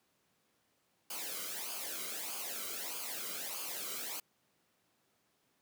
white noise with flanger, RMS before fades -41 dBFS, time 1.1-4.2 s, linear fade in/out 5 ms, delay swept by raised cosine 0.52 to 1.16 ms, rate 1.6 Hz, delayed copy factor -0.7, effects pink hiss -75 dBFS RMS until 5.61 s + high-pass 150 Hz 12 dB/octave

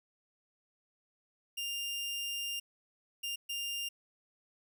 sawtooth tone bursts at uneven times, 2800 Hz, F7, 4 cents sharp, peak -32 dBFS, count 3, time 1.57-2.6 / 3.23-3.36 / 3.49-3.89 s, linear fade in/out 10 ms, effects none

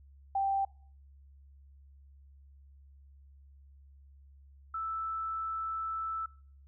sine tone pair in turn, 784 / 1318.5 Hz, G5 / E6, 0 / 0 cents, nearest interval major sixth, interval 900 cents, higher second, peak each -27 / -33 dBFS, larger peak first, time 0.35-0.65 / 4.74-6.26 s, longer second, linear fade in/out 5 ms, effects noise-tail reverb RT60 0.5 s tail -24 dB re dry + added 69 Hz sine -54 dBFS peak until 6.67 s

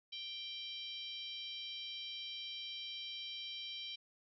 harmonic tone, 784 Hz, G5, in tune, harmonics 3 / 4 / 5 / 6 / 7, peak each -53 / -45 / -48 / -55 / -56 dBFS, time 0.12-3.96 s, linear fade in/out 10 ms, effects none

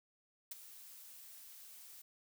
blue noise with ADSR envelope, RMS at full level -42 dBFS, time 0.51-2.02 s, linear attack 6 ms, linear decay 21 ms, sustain -13 dB, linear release 7 ms, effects none

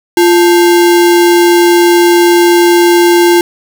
sine tone with sample-and-hold, 347 Hz, F4, 11 cents flat, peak -3 dBFS, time 0.17-3.41 s, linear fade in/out 2 ms, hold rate 1225 Hz, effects none

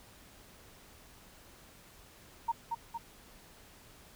sine tone with echo, 926 Hz, A#5, 12 cents flat, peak -27 dBFS, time 2.48-2.52 s, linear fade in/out 10 ms, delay 230 ms, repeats 2, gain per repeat -4 dB, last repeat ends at 2.98 s, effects pink hiss -57 dBFS RMS until 4.15 s

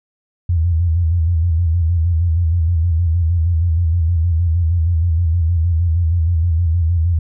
sine tone with vibrato, 83.8 Hz, E2, 29 cents sharp, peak -12 dBFS, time 0.49-7.19 s, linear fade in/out 5 ms, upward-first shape square, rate 6.4 Hz, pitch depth 73 cents each way, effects none

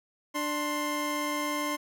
25% pulse tone pair together, 295.5 / 1053 Hz, D4 / C6, +11 / +11 cents, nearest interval octave + minor seventh, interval 2200 cents, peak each -28 dBFS, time 0.34-1.77 s, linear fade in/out 20 ms, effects none

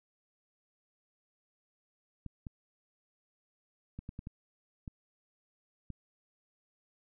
clicks, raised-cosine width 5 ms, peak -29 dBFS, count 8, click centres 2.263 / 2.468 / 3.99 / 4.091 / 4.191 / 4.271 / 4.878 / 5.903 s, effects none

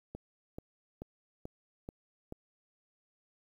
click train, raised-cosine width 2 ms, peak -28 dBFS, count 6, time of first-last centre 0.15-2.324 s, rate 2.3 Hz, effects 10-bit

